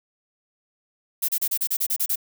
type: noise bursts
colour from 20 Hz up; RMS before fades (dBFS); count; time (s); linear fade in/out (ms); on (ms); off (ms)
violet; -23; 10; 1.22-2.158; 10; 65; 32
effects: none